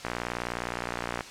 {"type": "click train", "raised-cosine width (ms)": 0.5, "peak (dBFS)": -15, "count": 70, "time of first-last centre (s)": [0.05, 1.208], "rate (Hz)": 59.6, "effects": ["white hiss -43 dBFS RMS until 1.3 s", "low-pass 6000 Hz 12 dB/octave"]}